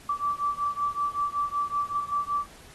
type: beating tone pair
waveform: sine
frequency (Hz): 1159 / 1164.3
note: D6 / D6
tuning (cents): -23 / -15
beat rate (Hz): 5.3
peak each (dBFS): -28 / -29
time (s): 0.09-2.46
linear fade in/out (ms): 5
effects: pink hiss -51 dBFS RMS until 2.74 s + AAC 32 kbps